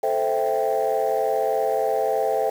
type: chord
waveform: sine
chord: A minor seventh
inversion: none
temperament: equal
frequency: 440 / 523.3 / 659.3 / 784 Hz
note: A4 / C5 / E5 / G5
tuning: 0 / 0 / 0 / 0 cents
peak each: -24 dBFS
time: 0.03-2.5 s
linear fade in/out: 5 ms
effects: tanh soft clip ceiling -13 dBFS + 7-bit

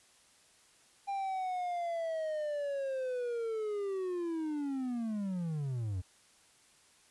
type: linear sweep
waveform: triangle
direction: down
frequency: 799 to 86.3 Hz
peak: -31 dBFS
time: 1.07-6.02 s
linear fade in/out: 20 ms
effects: white hiss -64 dBFS RMS until 7.1 s + resampled to 24000 Hz

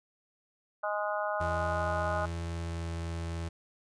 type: harmonic tone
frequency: 207.7 Hz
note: G#3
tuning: in tune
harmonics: 3 / 4 / 5 / 6 / 7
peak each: -33 / -36 / -39 / -37 / -38 dBFS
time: 0.83-2.26 s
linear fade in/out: 10 ms
type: tone with pitch glide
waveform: 35% pulse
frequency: 84.2 to 83.52 Hz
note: E2 to E2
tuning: +37 to +23 cents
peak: -32 dBFS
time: 1.4-3.49 s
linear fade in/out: 10 ms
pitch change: -14 cents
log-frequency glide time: 2.42-2.93 s
effects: resampled to 22050 Hz

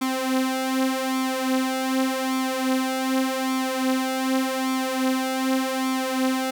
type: tone with flanger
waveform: sawtooth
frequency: 261.6 Hz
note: C4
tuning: in tune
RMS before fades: -24 dBFS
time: 0.01-6.51 s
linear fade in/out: 10 ms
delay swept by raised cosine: 0.87 to 5.27 ms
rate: 0.85 Hz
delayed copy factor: +0.7
effects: none

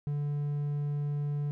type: tone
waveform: triangle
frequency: 145.6 Hz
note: D3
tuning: 15 cents flat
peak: -27 dBFS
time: 0.07-1.51 s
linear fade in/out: 0 ms
effects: none

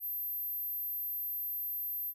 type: tone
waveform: sine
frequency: 12330 Hz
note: G9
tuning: 30 cents flat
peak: -34 dBFS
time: 0-2.14 s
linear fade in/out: 50 ms
effects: none

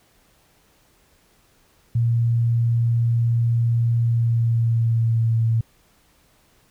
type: tone with pitch glide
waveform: sine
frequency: 117 to 113.73 Hz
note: A#2 to A#2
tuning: +7 to -42 cents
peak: -16 dBFS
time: 1.95-5.61 s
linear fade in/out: 5 ms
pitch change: -49 cents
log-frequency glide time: 4-5.38 s
effects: pink hiss -59 dBFS RMS until 6.7 s

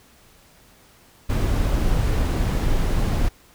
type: noise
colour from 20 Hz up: brown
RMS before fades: -20 dBFS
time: 1.29-3.29 s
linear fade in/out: 10 ms
effects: pink hiss -53 dBFS RMS until 3.54 s

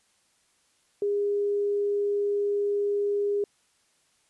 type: tone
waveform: sine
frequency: 407.4 Hz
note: G#4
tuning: 33 cents flat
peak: -23 dBFS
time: 1.02-3.44 s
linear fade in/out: 2 ms
effects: white hiss -67 dBFS RMS until 4.29 s + resampled to 24000 Hz

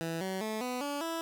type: tone with pitch steps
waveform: 15% pulse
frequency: 164.81 / 189.32 / 217.5 / 249.8 / 287 / 329.6 Hz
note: E3 / F#3 / A3 / B3 / D4 / E4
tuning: 0 / +40 / -20 / +20 / -40 / 0 cents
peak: -27 dBFS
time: 0.01-1.21 s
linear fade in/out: 0 ms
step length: 200 ms
effects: none

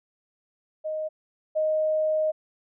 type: tone pair in turn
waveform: sine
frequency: 622.3 / 622.3 Hz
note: D#5 / D#5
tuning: 0 / 0 cents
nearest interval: unison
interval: 0 cents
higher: neither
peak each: -27 / -21 dBFS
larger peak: second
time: 0.84-1.09 / 1.55-2.32 s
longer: second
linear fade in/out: 20 ms
effects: none

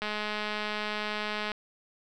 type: click train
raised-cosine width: 0.3 ms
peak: -17 dBFS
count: 317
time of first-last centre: 0.02-1.518 s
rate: 211 Hz
effects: none

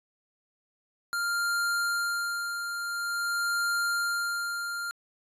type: tone with tremolo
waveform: square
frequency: 1396.9 Hz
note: F6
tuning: in tune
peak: -26 dBFS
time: 1.13-4.91 s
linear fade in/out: 0 ms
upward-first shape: sine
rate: 0.48 Hz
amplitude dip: 50%
effects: resampled to 32000 Hz

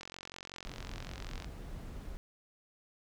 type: click train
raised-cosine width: 0.2 ms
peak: -27 dBFS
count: 66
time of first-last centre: 0.01-1.445 s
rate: 45.3 Hz
type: noise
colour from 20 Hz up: brown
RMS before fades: -44 dBFS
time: 0.65-2.17 s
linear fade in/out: 0 ms
effects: none

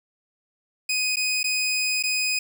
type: tone with dropouts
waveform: 20% pulse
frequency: 2500 Hz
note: D#7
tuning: 8 cents sharp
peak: -17 dBFS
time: 0.89-2.39 s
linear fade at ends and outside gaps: 5 ms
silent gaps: 1.159-1.168 / 1.431-1.441 / 2.027-2.036 s
effects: none

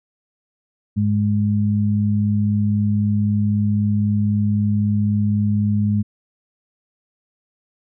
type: tone pair together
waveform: sine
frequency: 103.85 / 207.7 Hz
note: G#2 / G#3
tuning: 0 / 0 cents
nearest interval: octave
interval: 1200 cents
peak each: -18 dBFS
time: 0.96-6.03 s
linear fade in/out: 20 ms
effects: none

